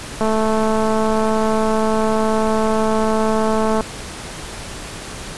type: click train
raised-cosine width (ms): 1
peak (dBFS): -6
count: 789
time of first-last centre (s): 0.21-3.808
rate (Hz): 219
effects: pink hiss -31 dBFS RMS until 5.37 s + resampled to 24000 Hz